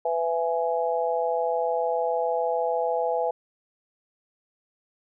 harmonic tone, 166.7 Hz, E3, 20 cents sharp, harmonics 3 / 4 / 5, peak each -26 / -27 / -28 dBFS, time 0.05-3.31 s, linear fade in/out 5 ms, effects none

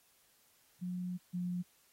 sine tone pair in turn, 180 / 178.14 Hz, F#3 / F3, -47 / +35 cents, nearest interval unison, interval 18 cents, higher first, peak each -36 / -34 dBFS, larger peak second, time 0.81-1.18 / 1.33-1.63 s, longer first, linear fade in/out 20 ms, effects white hiss -69 dBFS RMS until 1.92 s + AAC 48 kbps

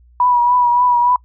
sine tone with vibrato, 975 Hz, B5, 23 cents flat, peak -10 dBFS, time 0.2-1.16 s, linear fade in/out 2 ms, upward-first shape triangle, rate 3.5 Hz, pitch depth 39 cents each way, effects noise-tail reverb RT60 0.1 s tail -25 dB re dry + added 60 Hz sine -45 dBFS peak until 1.24 s

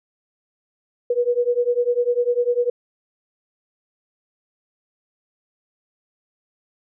sine beating tone pair, 479.8 / 489.8 Hz, A#4 / B4, +50 / -14 cents, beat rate 10 Hz, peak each -20 dBFS, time 1.1-2.7 s, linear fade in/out 5 ms, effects none

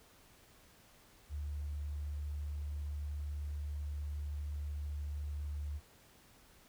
sine tone, 73.42 Hz, D2, in tune, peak -37 dBFS, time 1.29-5.81 s, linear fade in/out 50 ms, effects pink hiss -63 dBFS RMS until 6.68 s

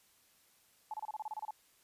sine tone bursts, 861 Hz, A5, 38 cents flat, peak -37 dBFS, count 11, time 0.91-1.508 s, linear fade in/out 2 ms, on 28 ms, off 29 ms, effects white hiss -68 dBFS RMS until 1.83 s + resampled to 32000 Hz

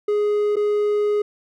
triangle tone with dropouts, 416.3 Hz, G#4, 4 cents sharp, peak -15 dBFS, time 0.08-1.22 s, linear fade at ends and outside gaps 5 ms, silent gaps 0.558-0.566 s, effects none

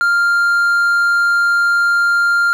triangle tone, 1396.9 Hz, F6, in tune, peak -9 dBFS, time 0.01-2.53 s, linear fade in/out 0 ms, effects none

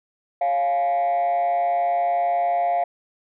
sine tone with frequency modulation, 698.5 Hz, F5, in tune, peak -16 dBFS, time 0.41-2.84 s, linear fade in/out 5 ms, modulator 145 Hz, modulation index 0.51, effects tanh soft clip ceiling -17 dBFS

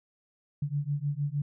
sine beating tone pair, 141.3 / 147.8 Hz, C#3 / D3, +34 / +11 cents, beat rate 6.5 Hz, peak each -31 dBFS, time 0.62-1.42 s, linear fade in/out 5 ms, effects none

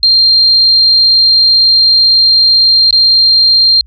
sine tone with dropouts, 4186 Hz, C8, in tune, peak -4 dBFS, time 0.03-3.81 s, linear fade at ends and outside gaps 1 ms, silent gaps 2.908-2.927 s, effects added 60 Hz sine -36 dBFS peak until 3.86 s

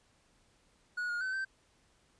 triangle tone with pitch steps, 1458 / 1430 / 1524 / 1555 Hz, F#6 / F6 / G6 / G6, -26 / +41 / -49 / -14 cents, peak -31 dBFS, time 0.97-1.45 s, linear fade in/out 10 ms, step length 120 ms, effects pink hiss -69 dBFS RMS until 2.19 s + resampled to 22050 Hz

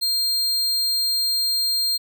40% pulse tone, 4200 Hz, C8, 6 cents sharp, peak -18 dBFS, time 0.01-1.98 s, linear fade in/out 20 ms, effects none

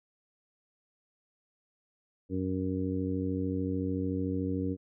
harmonic tone, 93.5 Hz, F#2, 19 cents sharp, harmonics 1 / 2 / 3 / 4 / 5, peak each -35 / -36 / -32 / -41 / -38 dBFS, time 2.29-4.77 s, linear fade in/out 50 ms, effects none

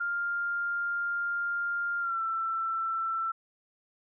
sine tone with pitch glide, 1400 to 1337.6 Hz, F6 to E6, +4 to +25 cents, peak -28 dBFS, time 0-3.32 s, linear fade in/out 10 ms, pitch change -79 cents, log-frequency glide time 2-2.2 s, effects none

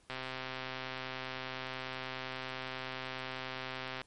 click train, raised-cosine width 0.3 ms, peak -23 dBFS, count 510, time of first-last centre 0.1-4.015 s, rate 130 Hz, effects pink hiss -67 dBFS RMS until 4.06 s + MP3 48 kbps

